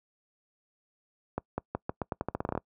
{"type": "accelerating click train", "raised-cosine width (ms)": 1, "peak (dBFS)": -16, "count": 15, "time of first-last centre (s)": [1.38, 2.576], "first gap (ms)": 200, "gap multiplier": 0.85, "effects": ["noise-tail reverb RT60 0.1 s tail -25 dB re dry", "high-pass 60 Hz 12 dB/octave"]}